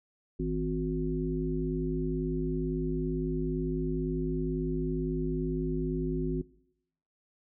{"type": "harmonic tone with a mistuned harmonic", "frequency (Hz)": 51.91, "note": "G#1", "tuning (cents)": 0, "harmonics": [1, 3, 5, 7], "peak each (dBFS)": [-34, -34, -34, -34], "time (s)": [0.39, 6.42], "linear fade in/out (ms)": 10, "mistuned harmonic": 3, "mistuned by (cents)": 65, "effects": ["noise-tail reverb RT60 0.8 s tail -21 dB re dry"]}